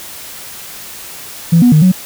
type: tone with pitch steps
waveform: sine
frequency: 167.5 / 244.1 / 153.7 / 184.6 Hz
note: E3 / B3 / D#3 / F#3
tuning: +28 / -20 / -21 / -4 cents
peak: -3 dBFS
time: 1.52-1.92 s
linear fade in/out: 10 ms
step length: 100 ms
effects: tanh soft clip ceiling 0 dBFS + white hiss -30 dBFS RMS until 2.05 s